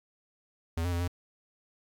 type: tone with pitch steps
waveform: square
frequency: 82.9 / 88.5 / 85.9 / 88.2 Hz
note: E2 / F2 / F2 / F2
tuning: +10 / +23 / -28 / +18 cents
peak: -29 dBFS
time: 0.77-1.078 s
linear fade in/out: 5 ms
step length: 77 ms
effects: 11-bit